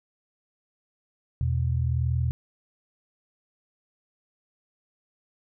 sine tone pair together, 82.41 / 123.47 Hz, E2 / B2, 0 / 0 cents, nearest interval perfect fifth, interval 700 cents, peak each -25 dBFS, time 1.41-2.31 s, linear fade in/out 0 ms, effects none

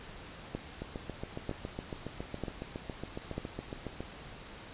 two click trains, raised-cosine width 2 ms, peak -21 / -24 dBFS, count 4 / 24, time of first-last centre 0.55-3.38 / 0.82-4.006 s, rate 1.06 / 7.22 Hz, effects pink hiss -48 dBFS RMS until 4.73 s + resampled to 8000 Hz

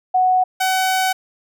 sine / sawtooth tone pair in turn, 740 / 753.4 Hz, F#5 / F#5, 0 / +31 cents, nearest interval unison, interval 31 cents, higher second, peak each -12 dBFS, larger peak neither, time 0.14-0.44 / 0.6-1.13 s, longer second, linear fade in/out 10 ms, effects none

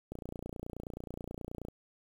click train, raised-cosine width 2 ms, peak -27 dBFS, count 47, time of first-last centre 0.12-1.685 s, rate 29.4 Hz, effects 9-bit

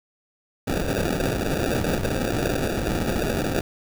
white noise with sample-and-hold, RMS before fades -24 dBFS, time 0.67-3.61 s, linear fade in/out 5 ms, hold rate 1050 Hz, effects none

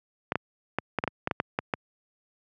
clicks, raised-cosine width 0.5 ms, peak -10 dBFS, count 11, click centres 0.321 / 0.356 / 0.786 / 0.987 / 1.039 / 1.077 / 1.274 / 1.312 / 1.401 / 1.589 / 1.738 s, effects high-pass 100 Hz 12 dB/octave

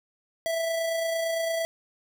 square tone with amplitude modulation, 659.3 Hz, E5, in tune, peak -25 dBFS, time 0.46-1.65 s, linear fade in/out 0 ms, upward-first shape sine, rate 28.8 Hz, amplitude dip 30%, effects none

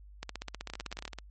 two click trains, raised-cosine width 0.2 ms, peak -20 / -23 dBFS, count 14 / 10, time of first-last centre 0.23-1.053 / 0.7-1.186 s, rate 15.8 / 18.5 Hz, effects added 50 Hz sine -49 dBFS peak until 1.3 s + MP3 32 kbps

